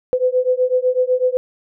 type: beating tone pair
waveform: sine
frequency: 502 / 510 Hz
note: B4 / C5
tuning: +28 / -44 cents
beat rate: 8 Hz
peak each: -17 dBFS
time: 0.13-1.37 s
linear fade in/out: 0 ms
effects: none